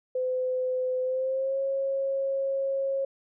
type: tone with pitch glide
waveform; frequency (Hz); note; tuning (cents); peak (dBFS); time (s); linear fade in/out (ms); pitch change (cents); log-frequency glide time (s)
sine; 510 to 543.5; C5 to C#5; -44 to -34; -25; 0.15-3.05; 5; +110; 1.02-1.59
effects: none